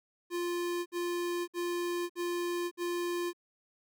square tone bursts, 349.1 Hz, F4, 1 cent flat, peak -32 dBFS, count 5, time 0.3-3.332 s, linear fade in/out 50 ms, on 560 ms, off 58 ms, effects none

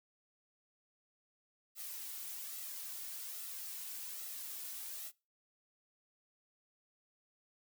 blue noise with flanger, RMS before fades -45 dBFS, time 1.75-5.12 s, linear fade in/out 50 ms, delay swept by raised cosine 1.5 to 2.8 ms, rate 1.2 Hz, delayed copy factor +0.5, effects noise-tail reverb RT60 0.3 s tail -23 dB re dry

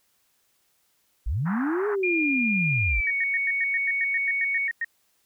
sine linear two-way sweep, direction up then down, 40.7 to 424.2 to 40.7 Hz, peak -23 dBFS, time 1.26-3.01 s, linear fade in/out 10 ms, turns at 1.88 s
white band-pass noise, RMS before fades -34 dBFS, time 1.45-1.96 s, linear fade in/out 20 ms, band 770 to 1700 Hz, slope 48 dB/octave
sine tone with pitch glide, 2412 to 2225 Hz, D7 to C#7, +46 to +6 cents, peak -23 dBFS, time 2.03-4.68 s, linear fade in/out 5 ms, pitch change -140 cents, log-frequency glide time 2.88-3.14 s
sine tone bursts, 1859 Hz, A#6, 5 cents flat, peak -24 dBFS, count 14, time 3.07-4.846 s, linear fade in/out 2 ms, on 34 ms, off 100 ms
effects white hiss -68 dBFS RMS until 5.25 s

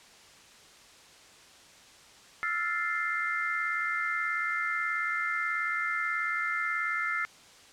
sine chord, F major seventh, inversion third, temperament equal, 1318.5 / 1396.9 / 1760 / 2093 Hz, E6 / F6 / A6 / C7, 0 / 0 / 0 / 0 cents, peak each -35 / -34 / -34 / -32 dBFS, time 2.43-7.25 s, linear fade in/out 0 ms, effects white hiss -54 dBFS RMS until 7.72 s + low-pass 7000 Hz 12 dB/octave

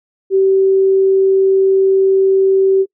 sine tone, 385.2 Hz, G4, 30 cents flat, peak -8 dBFS, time 0.3-2.86 s, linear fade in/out 50 ms, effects noise-tail reverb RT60 0.1 s tail -24 dB re dry

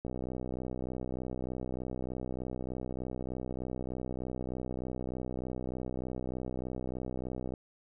click train, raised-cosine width 2 ms, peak -24 dBFS, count 475, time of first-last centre 0.05-7.538 s, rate 63.3 Hz, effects none

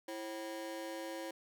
35% pulse ring-modulated tone, 435 Hz, A4, 20 cents flat, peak -36 dBFS, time 0.08-1.31 s, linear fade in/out 5 ms, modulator 103 Hz, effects none

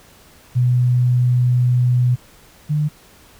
sine tone pair in turn, 124 / 150.06 Hz, B2 / D3, +7 / +38 cents, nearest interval minor third, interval 331 cents, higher second, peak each -12 / -15 dBFS, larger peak first, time 0.55-2.16 / 2.69-2.89 s, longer first, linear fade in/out 20 ms, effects pink hiss -48 dBFS RMS until 3.39 s

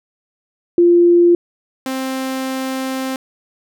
sine / sawtooth tone pair in turn, 346.7 / 263.1 Hz, F4 / C4, -13 / +10 cents, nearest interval perfect fourth, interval 477 cents, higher first, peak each -7 / -16 dBFS, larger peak first, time 0.78-1.35 / 1.86-3.16 s, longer second, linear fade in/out 2 ms, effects none

